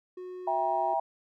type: tone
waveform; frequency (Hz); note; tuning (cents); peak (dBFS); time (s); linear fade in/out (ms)
triangle; 365.2; F#4; -23; -36; 0.17-0.94; 5
type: chord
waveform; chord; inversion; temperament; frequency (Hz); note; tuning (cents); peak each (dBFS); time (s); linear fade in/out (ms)
sine; E diminished; none; just; 659.3 / 791.1 / 949.3; E5 / G5 / Bb5; 0 / +16 / +31; -30 / -29 / -31; 0.47-1; 5
effects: none